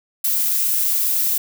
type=noise; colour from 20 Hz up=violet; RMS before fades=-19 dBFS; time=0.24-1.38 s; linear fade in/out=5 ms; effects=none